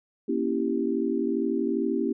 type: chord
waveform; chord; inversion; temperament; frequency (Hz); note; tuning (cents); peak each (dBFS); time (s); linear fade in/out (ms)
sine; A# diminished seventh; none; equal with one note detuned; 236.9 / 277.2 / 329.6 / 392; A#3 / C#4 / E4 / G4; +28 / 0 / 0 / 0; -29; 0.28-2.13; 10
effects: none